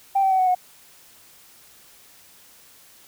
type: tone with pitch steps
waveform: sine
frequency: 784 / 770.1 / 756.4 / 743 / 729.8 Hz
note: G5 / G5 / F#5 / F#5 / F#5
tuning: 0 / -31 / +38 / +7 / -24 cents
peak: -15 dBFS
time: 0.15-0.55 s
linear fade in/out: 10 ms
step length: 80 ms
effects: tanh soft clip ceiling -11 dBFS + white hiss -51 dBFS RMS until 3.07 s